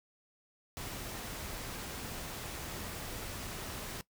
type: noise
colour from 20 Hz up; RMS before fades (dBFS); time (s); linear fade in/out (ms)
pink; -42; 0.77-4.01; 0
effects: noise-tail reverb RT60 0.1 s tail -19 dB re dry